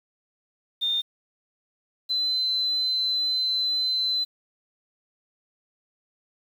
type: tone pair in turn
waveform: sine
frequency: 3628 / 4049 Hz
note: A#7 / B7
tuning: -48 / +42 cents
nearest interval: major second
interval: 190 cents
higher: second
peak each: -22 / -22 dBFS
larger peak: neither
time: 0.81-1.02 / 2.09-4.25 s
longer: second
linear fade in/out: 20 ms
effects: 8-bit